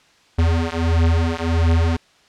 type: beating tone pair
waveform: square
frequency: 82.1 / 83.6 Hz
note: E2 / E2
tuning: -6 / +25 cents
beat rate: 1.5 Hz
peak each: -19 dBFS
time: 0.38-1.97 s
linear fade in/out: 10 ms
effects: white hiss -54 dBFS RMS until 2.28 s + low-pass 5000 Hz 12 dB/octave